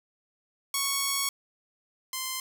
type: tone pair in turn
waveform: 5% pulse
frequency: 1108.7 / 1041 Hz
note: C#6 / C6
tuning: 0 / -9 cents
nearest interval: minor second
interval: 109 cents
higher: first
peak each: -14 / -19 dBFS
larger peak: first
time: 0.74-1.29 / 2.13-2.4 s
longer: first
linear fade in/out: 2 ms
effects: none